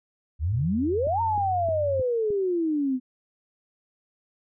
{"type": "exponential two-way sweep", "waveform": "sine", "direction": "up then down", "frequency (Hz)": [69.3, 932.3, 249.4], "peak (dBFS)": -22, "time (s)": [0.39, 3], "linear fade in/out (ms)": 50, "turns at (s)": 1.21}
{"type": "tone with pitch glide", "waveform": "sine", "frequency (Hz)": [84.8, 93.01], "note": ["E2", "F#2"], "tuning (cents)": [50, 10], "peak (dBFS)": -31, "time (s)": [0.51, 2.02], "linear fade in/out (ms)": 10, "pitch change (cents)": 160, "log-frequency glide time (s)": [0.86, 1.35]}
{"type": "click train", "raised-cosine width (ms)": 3, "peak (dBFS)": -26, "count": 5, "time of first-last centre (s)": [1.07, 2.305], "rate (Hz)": 3.24}
{"effects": []}